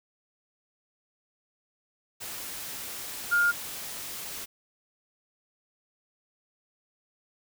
sine tone in noise, 1413 Hz, F6, 20 cents sharp, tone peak -20 dBFS, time 3.31-3.52 s, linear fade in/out 20 ms, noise white, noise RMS -38 dBFS, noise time 2.2-4.46 s, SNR +15 dB, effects none

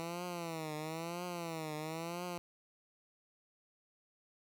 10% pulse tone with vibrato, 164.81 Hz, E3, in tune, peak -31 dBFS, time 0-2.38 s, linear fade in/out 0 ms, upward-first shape triangle, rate 1 Hz, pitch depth 150 cents each way, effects none

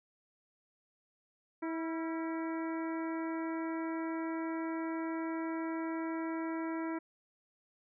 harmonic tone with a mistuned harmonic, 324.9 Hz, E4, 25 cents flat, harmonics 1 / 2 / 3 / 4 / 5 / 6 / 7, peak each -35 / -45 / -44 / -48 / -51 / -51 / -53 dBFS, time 1.62-6.99 s, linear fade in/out 10 ms, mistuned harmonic 4, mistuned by +62 cents, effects none

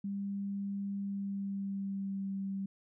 sine tone with pitch glide, 199.1 to 195 Hz, G3 to G3, +27 to -9 cents, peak -34 dBFS, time 0.04-2.66 s, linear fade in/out 5 ms, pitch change -36 cents, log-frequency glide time 0.98-2.31 s, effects none

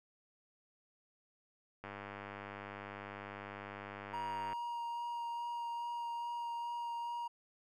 click train, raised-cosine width 0.5 ms, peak -30 dBFS, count 270, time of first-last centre 1.84-4.53 s, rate 100 Hz
triangle tone with vibrato, 944 Hz, A#5, 22 cents sharp, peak -36 dBFS, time 4.13-7.28 s, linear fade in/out 10 ms, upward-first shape sine, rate 2.4 Hz, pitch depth 10 cents each way
effects none

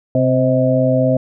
harmonic tone with a mistuned harmonic, 130.1 Hz, C3, 9 cents flat, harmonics 1 / 2 / 4 / 5, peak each -17 / -17 / -17 / -17 dBFS, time 0.15-1.17 s, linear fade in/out 2 ms, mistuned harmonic 5, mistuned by -37 cents, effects none

